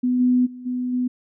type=tone with level steps; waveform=sine; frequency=249.6 Hz; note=B3; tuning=19 cents sharp; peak=-17 / -14 / -34 / -22 / -19 dBFS; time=0.03-1.08 s; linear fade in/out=10 ms; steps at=0.19 / 0.45 / 0.65 / 0.92 s; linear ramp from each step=20 ms; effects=none